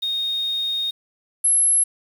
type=tone pair in turn; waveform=sine; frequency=3710 / 11044 Hz; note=A#7 / F9; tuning=-9 / -20 cents; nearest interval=octave + perfect fifth; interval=1889 cents; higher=second; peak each=-21 / -14 dBFS; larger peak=second; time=0.02-0.91 / 1.44-1.84 s; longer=first; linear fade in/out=10 ms; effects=7-bit